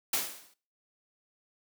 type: noise with exponential decay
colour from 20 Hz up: white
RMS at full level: -26 dBFS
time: 0.13-0.54 s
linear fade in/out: 5 ms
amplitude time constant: 89 ms
effects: noise-tail reverb RT60 0.4 s tail -20 dB re dry + high-pass 200 Hz 12 dB/octave